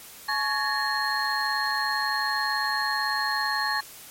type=tone cluster; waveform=sine; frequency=854 / 1113 / 1686 / 1824 / 4259 Hz; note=G#5 / C#6 / G#6 / A#6 / C8; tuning=+48 / +7 / +26 / -38 / +30 cents; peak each=-30 dBFS; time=0.28-3.81 s; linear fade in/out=10 ms; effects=white hiss -45 dBFS RMS until 4.1 s + MP3 64 kbps